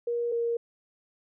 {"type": "tone pair in turn", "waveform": "sine", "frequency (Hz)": [473.9, 467.9], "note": ["A#4", "A#4"], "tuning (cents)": [28, 6], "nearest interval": "unison", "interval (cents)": 22, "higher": "first", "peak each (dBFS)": [-26, -25], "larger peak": "second", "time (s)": [[0.07, 0.32], [0.32, 0.57]], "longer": "neither", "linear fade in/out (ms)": 5, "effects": []}